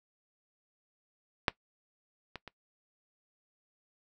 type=clicks; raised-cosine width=0.3 ms; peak=-8 / -24 / -28 dBFS; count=3; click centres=1.482 / 2.357 / 2.477 s; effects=noise-tail reverb RT60 0.1 s tail -20 dB re dry